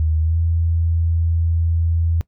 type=tone with pitch glide; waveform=sine; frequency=78.8 to 82.96 Hz; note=D#2 to E2; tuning=+23 to +12 cents; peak=-15 dBFS; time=0-2.21 s; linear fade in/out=0 ms; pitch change=+89 cents; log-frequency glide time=0.2-0.38 s; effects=noise-tail reverb RT60 0.1 s tail -20 dB re dry